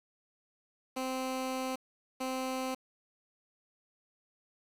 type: tone pair in turn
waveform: 15% pulse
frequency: 260 / 260 Hz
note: C4 / C4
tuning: -11 / -11 cents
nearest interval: unison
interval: 0 cents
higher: neither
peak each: -27 dBFS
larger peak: neither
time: 0.96-1.76 / 2.2-2.75 s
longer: first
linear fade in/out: 10 ms
effects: resampled to 32000 Hz + 9-bit